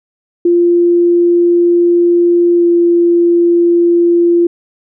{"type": "tone with pitch glide", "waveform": "sine", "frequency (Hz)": [346.7, 344.1], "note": ["F4", "F4"], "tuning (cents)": [-13, -26], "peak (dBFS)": -6, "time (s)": [0.45, 4.47], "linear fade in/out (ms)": 5, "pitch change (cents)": -13, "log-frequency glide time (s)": [2.56, 2.65], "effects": []}